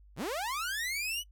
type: linear sweep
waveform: sawtooth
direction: up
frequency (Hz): 87.31 to 3000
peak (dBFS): -29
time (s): 0.16-1.24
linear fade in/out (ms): 50
effects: noise-tail reverb RT60 0.1 s tail -24 dB re dry + added 50 Hz sine -54 dBFS peak until 1.31 s